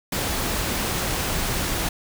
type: noise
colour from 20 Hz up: pink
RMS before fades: -25 dBFS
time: 0.12-1.89 s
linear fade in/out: 5 ms
effects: none